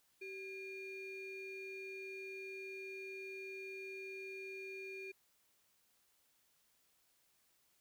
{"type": "ring-modulated tone", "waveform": "triangle", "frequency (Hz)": 1015, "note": "B5", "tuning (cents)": 47, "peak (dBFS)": -40, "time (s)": [0.21, 5.12], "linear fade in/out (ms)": 10, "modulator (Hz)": 1400, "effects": ["white hiss -75 dBFS RMS until 7.8 s"]}